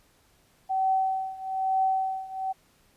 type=tone with tremolo; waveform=sine; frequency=763 Hz; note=G5; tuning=47 cents flat; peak=-20 dBFS; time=0.69-2.53 s; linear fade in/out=20 ms; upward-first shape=triangle; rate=1.1 Hz; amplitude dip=90%; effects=pink hiss -63 dBFS RMS until 2.96 s + resampled to 32000 Hz